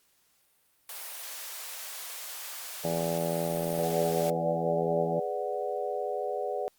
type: high-pass noise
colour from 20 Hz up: white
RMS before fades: -40 dBFS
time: 0.89-4.3 s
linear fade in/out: 2 ms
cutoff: 520 Hz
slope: 24 dB/octave
type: harmonic tone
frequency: 83.3 Hz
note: E2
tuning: 19 cents sharp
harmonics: 2 / 3 / 4 / 5 / 6 / 7 / 8 / 9 / 10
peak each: -33 / -41 / -40 / -37 / -38 / -31 / -41 / -41 / -41 dBFS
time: 2.84-5.2 s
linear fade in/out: 10 ms
type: chord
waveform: sine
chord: G# half-diminished seventh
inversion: none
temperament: equal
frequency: 415.3 / 493.9 / 587.3 / 740 Hz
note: G#4 / B4 / D5 / F#5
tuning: 0 / 0 / 0 / 0 cents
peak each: -35 dBFS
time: 3.79-6.68 s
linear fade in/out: 0 ms
effects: white hiss -68 dBFS RMS until 6.78 s + Opus 48 kbps